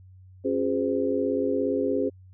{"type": "tone cluster", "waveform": "sine", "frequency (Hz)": [273.5, 357.4, 414.3, 512], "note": ["C#4", "F4", "G#4", "C5"], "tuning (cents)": [-23, 40, -4, -38], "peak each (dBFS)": [-27, -32, -27, -28], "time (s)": [0.44, 2.1], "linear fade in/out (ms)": 20, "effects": ["added 93 Hz sine -47 dBFS peak until 2.33 s"]}